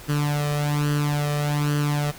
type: tone with flanger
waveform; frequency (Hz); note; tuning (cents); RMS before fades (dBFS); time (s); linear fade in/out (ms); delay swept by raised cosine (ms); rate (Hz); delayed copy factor
sawtooth; 146.83; D3; 0; -23; 0.08-2.12; 20; 0.65 to 1.65; 1.2; +0.7
effects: pink hiss -42 dBFS RMS until 2.18 s